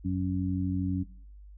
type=harmonic tone; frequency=92.5 Hz; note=F#2; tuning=in tune; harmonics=1 / 2 / 3; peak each=-31 / -31 / -31 dBFS; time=0.04-1.04 s; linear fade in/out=20 ms; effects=noise-tail reverb RT60 0.5 s tail -18 dB re dry + added 50 Hz sine -46 dBFS peak until 1.57 s